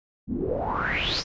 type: noise with low-pass filter sweep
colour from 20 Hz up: pink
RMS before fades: -27 dBFS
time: 0.27-1.24 s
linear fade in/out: 50 ms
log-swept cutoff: 210 to 5800 Hz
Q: 8.3
effects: resampled to 16000 Hz